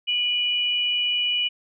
sine tone pair together, 2440 / 2945 Hz, D#7 / F#7, -34 / -9 cents, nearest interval minor third, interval 325 cents, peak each -28 / -21 dBFS, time 0.07-1.49 s, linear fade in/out 20 ms, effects none

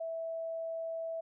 sine tone, 656 Hz, E5, 9 cents flat, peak -35 dBFS, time 0-1.21 s, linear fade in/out 10 ms, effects none

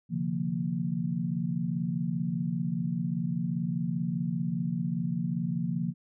sine tone cluster, 132.3 / 147.8 / 172.8 / 230.6 Hz, C3 / D3 / F3 / A#3, +20 / +11 / -18 / -19 cents, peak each -37 / -35 / -30 / -34 dBFS, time 0.09-5.94 s, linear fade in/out 50 ms, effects none

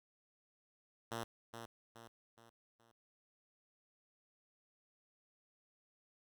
5% pulse tone with echo, 115.6 Hz, A#2, 14 cents flat, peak -29 dBFS, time 1.11-1.24 s, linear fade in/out 10 ms, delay 420 ms, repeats 4, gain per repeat -7 dB, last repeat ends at 2.92 s, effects none

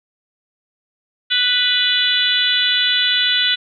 harmonic tone, 493.9 Hz, B4, in tune, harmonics 3 / 4 / 5 / 6 / 7 / 8, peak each -22 / -25 / -28 / -19 / -18 / -21 dBFS, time 1.3-3.56 s, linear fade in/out 20 ms, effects none

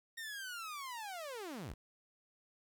sawtooth linear sweep, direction down, 1859 to 33.55 Hz, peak -39 dBFS, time 0.17-1.74 s, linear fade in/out 10 ms, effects 11-bit

